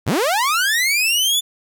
sawtooth linear sweep, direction up, 63 to 3520 Hz, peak -12 dBFS, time 0.06-1.41 s, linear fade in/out 20 ms, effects 8-bit

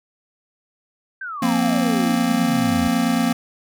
sine exponential sweep, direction down, 1600 to 75.6 Hz, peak -27 dBFS, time 1.21-2.88 s, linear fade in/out 5 ms
square chord, F suspended fourth, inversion none, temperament just, 174.61 / 232.8 / 261.9 Hz, F3 / Bb3 / C4, 0 / -2 / +2 cents, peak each -26 / -20 / -22 dBFS, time 1.42-3.33 s, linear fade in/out 5 ms
effects none

